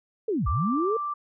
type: linear two-way sweep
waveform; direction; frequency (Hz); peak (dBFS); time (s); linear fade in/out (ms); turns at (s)
sine; down then up; 466.2 to 50.3 to 466.2; -23; 0.28-0.97; 5; 0.48
type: tone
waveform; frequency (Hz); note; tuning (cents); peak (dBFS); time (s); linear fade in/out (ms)
sine; 1174.7; D6; 0; -27; 0.46-1.14; 10
effects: none